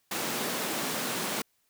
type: high-pass noise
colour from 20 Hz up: pink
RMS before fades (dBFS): -32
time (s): 0.11-1.42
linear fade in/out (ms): 5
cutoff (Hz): 180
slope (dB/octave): 24
effects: white hiss -72 dBFS RMS until 1.69 s